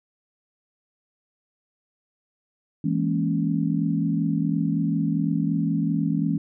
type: chord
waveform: sine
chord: A# half-diminished seventh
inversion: second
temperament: equal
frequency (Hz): 164.81 / 207.7 / 233.1 / 277.2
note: E3 / G#3 / A#3 / C#4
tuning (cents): 0 / 0 / 0 / 0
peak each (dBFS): -24 / -27 / -29 / -26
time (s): 2.84-6.38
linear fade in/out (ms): 5
effects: none